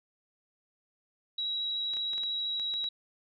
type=tone with vibrato; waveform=sine; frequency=3871 Hz; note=B7; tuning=35 cents flat; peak=-30 dBFS; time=1.38-2.89 s; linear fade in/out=5 ms; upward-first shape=triangle; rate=13 Hz; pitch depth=12 cents each way
type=clicks; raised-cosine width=0.2 ms; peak=-29 dBFS; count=8; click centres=1.936 / 1.969 / 2.134 / 2.18 / 2.235 / 2.597 / 2.739 / 2.842 s
effects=none